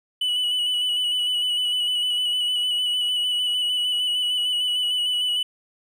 triangle tone with vibrato, 2960 Hz, F#7, in tune, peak -19 dBFS, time 0.21-5.43 s, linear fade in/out 5 ms, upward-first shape square, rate 6.6 Hz, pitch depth 21 cents each way, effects none

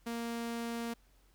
sawtooth tone, 233.1 Hz, A#3, in tune, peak -32 dBFS, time 0.06-0.94 s, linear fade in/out 10 ms, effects added 46 Hz sine -64 dBFS peak until 1.34 s + pink hiss -70 dBFS RMS until 1.34 s

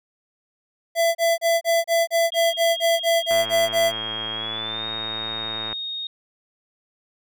square tone bursts, 670 Hz, E5, 28 cents sharp, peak -17 dBFS, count 13, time 0.95-3.922 s, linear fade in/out 50 ms, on 200 ms, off 31 ms
sine tone with pitch glide, 3256 to 3719 Hz, G#7 to A#7, -35 to -5 cents, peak -27 dBFS, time 2.32-6.07 s, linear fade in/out 2 ms, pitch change +230 cents, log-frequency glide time 4.32-4.87 s
click train, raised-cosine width 0.5 ms, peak -18 dBFS, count 267, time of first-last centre 3.31-5.728 s, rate 110 Hz
effects none

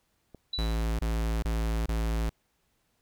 click, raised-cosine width 2 ms, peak -32 dBFS, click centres 0.347 s
sine tone with exponential decay, 3951 Hz, B7, in tune, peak -28 dBFS, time 0.53-0.9 s, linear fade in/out 5 ms, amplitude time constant 80 ms
square tone bursts, 55.5 Hz, A1, 16 cents sharp, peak -27 dBFS, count 4, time 0.58-2.295 s, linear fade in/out 5 ms, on 410 ms, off 25 ms
effects pink hiss -73 dBFS RMS until 3.01 s

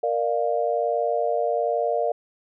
sine chord, Bb major, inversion none, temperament equal with one note detuned, 466.2 / 597.3 / 698.5 Hz, Bb4 / D5 / F5, 0 / +29 / 0 cents, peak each -25 dBFS, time 0.03-2.12 s, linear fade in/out 5 ms, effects none

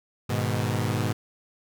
sawtooth chord, G# minor, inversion none, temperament equal, 103.83 / 123.47 / 155.56 Hz, G#2 / B2 / D#3, 0 / 0 / 0 cents, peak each -23 / -24 / -28 dBFS, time 0.29-1.13 s, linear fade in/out 10 ms, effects none

